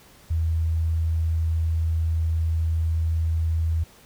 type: tone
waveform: sine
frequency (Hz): 81.3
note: E2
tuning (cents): -23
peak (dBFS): -20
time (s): 0.3-3.84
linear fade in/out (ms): 10
effects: pink hiss -52 dBFS RMS until 4.05 s